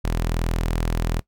sawtooth tone, 41.2 Hz, E1, in tune, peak -17 dBFS, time 0.04-1.2 s, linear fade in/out 10 ms, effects noise-tail reverb RT60 0.1 s tail -19 dB re dry

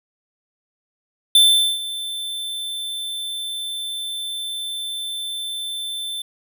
square tone with ADSR envelope, 3541 Hz, A7, 10 cents sharp, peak -9 dBFS, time 1.35-6.22 s, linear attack 3 ms, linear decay 430 ms, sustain -17 dB, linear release 4 ms, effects none

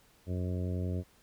harmonic tone, 90.6 Hz, F#2, 36 cents flat, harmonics 1 / 2 / 3 / 4 / 5 / 6 / 7, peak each -32 / -38 / -42 / -44 / -46 / -48 / -49 dBFS, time 0.26-1.04 s, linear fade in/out 50 ms, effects pink hiss -64 dBFS RMS until 1.22 s

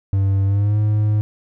triangle tone with pitch glide, 97.7 to 105.93 Hz, G2 to G#2, -5 to +35 cents, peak -12 dBFS, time 0.13-1.21 s, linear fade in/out 0 ms, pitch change +140 cents, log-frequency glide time 0.45-0.78 s, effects none

